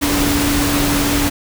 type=tone in noise; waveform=sine; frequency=287.2 Hz; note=D4; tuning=39 cents flat; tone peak=-17 dBFS; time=0.01-1.3 s; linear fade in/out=20 ms; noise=pink; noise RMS=-18 dBFS; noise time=0.01-1.3 s; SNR=-2 dB; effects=none